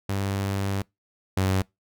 sawtooth tone pair in turn, 98.4 / 94.99 Hz, G2 / F#2, +7 / +46 cents, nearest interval minor second, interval 61 cents, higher first, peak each -21 / -17 dBFS, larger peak second, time 0.09-0.82 / 1.37-1.62 s, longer first, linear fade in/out 5 ms, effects noise-tail reverb RT60 0.2 s tail -25 dB re dry

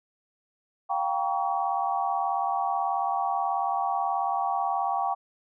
sine chord, G half-diminished seventh, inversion third, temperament just, 705.6 / 784 / 940.8 / 1128.9 Hz, F5 / G5 / Bb5 / Db6, +18 / 0 / +16 / +31 cents, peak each -31 / -27 / -33 / -31 dBFS, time 0.89-5.15 s, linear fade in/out 20 ms, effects none

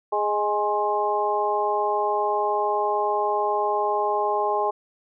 harmonic tone with a mistuned harmonic, 207.7 Hz, G#3, in tune, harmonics 2 / 3 / 4 / 5, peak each -26 / -28 / -24 / -27 dBFS, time 0.12-4.71 s, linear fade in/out 10 ms, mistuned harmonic 5, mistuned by +32 cents, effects none

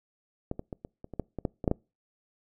clicks, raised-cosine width 2 ms, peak -18 / -22 / -23 / -26 / -28 / -27 / -16 / -21 / -14 / -21 / -10 / -12 dBFS, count 12, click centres 0.514 / 0.594 / 0.728 / 0.849 / 1.044 / 1.137 / 1.197 / 1.387 / 1.452 / 1.642 / 1.678 / 1.714 s, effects noise-tail reverb RT60 0.3 s tail -26 dB re dry

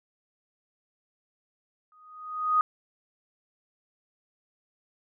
sine tone with exponential growth, 1245 Hz, D#6, 1 cent sharp, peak -17 dBFS, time 1.92-2.61 s, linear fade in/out 1 ms, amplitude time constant 150 ms, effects none

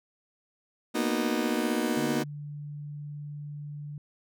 35% pulse chord, B major seventh, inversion third, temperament just, 231.5 / 246.9 / 308.7 / 370.4 Hz, A#3 / B3 / D#4 / F#4, -12 / 0 / -14 / +2 cents, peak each -29 / -30 / -29 / -32 dBFS, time 0.94-2.24 s, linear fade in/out 20 ms
sine tone, 146.83 Hz, D3, in tune, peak -36 dBFS, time 1.97-3.98 s, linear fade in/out 2 ms
effects none

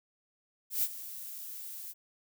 violet noise with ADSR envelope, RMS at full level -28 dBFS, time 0.7-1.94 s, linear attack 130 ms, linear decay 46 ms, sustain -15 dB, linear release 34 ms, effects none

